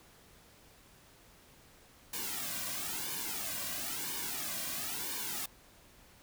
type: noise with flanger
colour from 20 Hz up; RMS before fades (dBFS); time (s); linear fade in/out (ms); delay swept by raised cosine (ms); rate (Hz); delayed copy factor
white; -38; 2.13-5.46; 5; 1.5 to 2.33; 1; -0.9
effects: pink hiss -60 dBFS RMS until 6.22 s